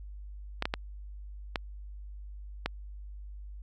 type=clicks; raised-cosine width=0.3 ms; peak=-13 dBFS; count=5; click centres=0.624 / 0.655 / 0.739 / 1.558 / 2.66 s; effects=added 50 Hz sine -41 dBFS peak until 3.62 s